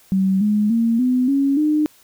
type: tone with pitch steps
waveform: sine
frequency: 191.1 / 209.6 / 229.9 / 252.2 / 276.6 / 303.4 Hz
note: G3 / G#3 / A#3 / B3 / C#4 / D#4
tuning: -44 / +16 / -24 / +36 / -4 / -44 cents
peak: -14 dBFS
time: 0.12-1.86 s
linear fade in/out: 0 ms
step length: 290 ms
effects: white hiss -52 dBFS RMS until 2.03 s